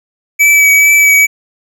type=tone with vibrato; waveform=square; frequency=2291 Hz; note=D7; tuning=44 cents flat; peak=-5 dBFS; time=0.39-1.27 s; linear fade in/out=20 ms; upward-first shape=triangle; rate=2.3 Hz; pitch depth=21 cents each way; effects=none